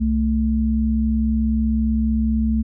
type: tone pair together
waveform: sine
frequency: 65.73 / 221.1 Hz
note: C2 / A3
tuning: +9 / +9 cents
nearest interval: octave + major sixth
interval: 2100 cents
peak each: -20 / -18 dBFS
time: 0-2.63 s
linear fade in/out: 20 ms
effects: none